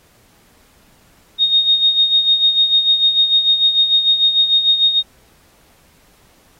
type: tone with tremolo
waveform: sine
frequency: 3712 Hz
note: A#7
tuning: 8 cents flat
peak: -8 dBFS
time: 1.38-5.03 s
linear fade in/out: 50 ms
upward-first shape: sine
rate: 6.7 Hz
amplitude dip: 65%
effects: pink hiss -53 dBFS RMS until 6.59 s + AAC 48 kbps